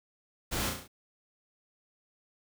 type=noise with echo; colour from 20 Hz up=pink; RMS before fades=-33 dBFS; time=0.51-0.71 s; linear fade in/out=20 ms; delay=34 ms; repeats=5; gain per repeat=-4 dB; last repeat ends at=0.88 s; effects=none